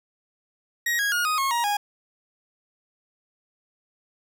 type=tone with pitch steps; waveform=40% pulse; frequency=1891 / 1646.2 / 1433.1 / 1247.6 / 1086.1 / 945.5 / 823.1 Hz; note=A#6 / G#6 / F6 / D#6 / C#6 / A#5 / G#5; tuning=+24 / -16 / +44 / +4 / -36 / +24 / -16 cents; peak=-21 dBFS; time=0.86-1.77 s; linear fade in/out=5 ms; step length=130 ms; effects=none